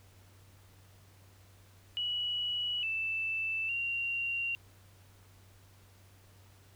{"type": "tone with pitch steps", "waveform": "sine", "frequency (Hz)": [2932, 2647, 2762], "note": ["F#7", "E7", "F7"], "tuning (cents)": [-16, 7, -20], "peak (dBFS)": -31, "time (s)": [1.97, 4.55], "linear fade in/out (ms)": 0, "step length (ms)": 860, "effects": ["added 96 Hz sine -58 dBFS peak until 6.75 s", "pink hiss -63 dBFS RMS until 6.75 s"]}